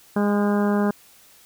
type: harmonic tone with a mistuned harmonic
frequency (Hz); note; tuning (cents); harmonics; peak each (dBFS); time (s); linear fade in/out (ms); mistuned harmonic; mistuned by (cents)
205.1; G#3; -21; 1 / 2 / 3 / 4 / 5 / 6 / 7 / 8; -19 / -25 / -29 / -31 / -33 / -35 / -36 / -37; 0.16-0.91; 5; 8; -32
effects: white hiss -52 dBFS RMS until 1.45 s